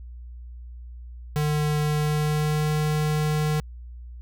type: tone with pitch glide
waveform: square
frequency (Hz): 150.2 to 152.12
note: D3 to D#3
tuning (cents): +39 to -39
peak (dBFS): -22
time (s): 1.36-3.6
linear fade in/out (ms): 0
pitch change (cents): +22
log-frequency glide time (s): 1.9-2.7
effects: added 60 Hz sine -37 dBFS peak until 4.21 s